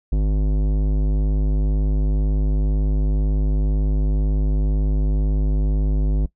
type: tone with tanh clipping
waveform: sine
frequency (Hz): 51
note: G#1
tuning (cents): -31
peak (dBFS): -18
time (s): 0.12-6.26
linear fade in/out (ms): 5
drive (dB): 16
effects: noise-tail reverb RT60 0.1 s tail -19 dB re dry